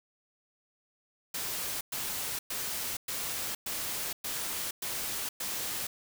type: noise bursts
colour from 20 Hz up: white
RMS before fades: -35 dBFS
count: 8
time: 1.34-5.87 s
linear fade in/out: 5 ms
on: 470 ms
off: 110 ms
effects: none